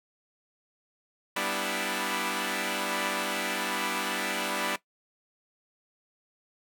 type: chord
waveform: 5% pulse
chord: E minor seventh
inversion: first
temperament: equal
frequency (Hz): 196 / 246.9 / 293.7 / 329.6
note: G3 / B3 / D4 / E4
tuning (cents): 0 / 0 / 0 / 0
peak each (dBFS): -23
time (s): 1.36-4.76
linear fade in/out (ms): 5
effects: noise-tail reverb RT60 0.1 s tail -17 dB re dry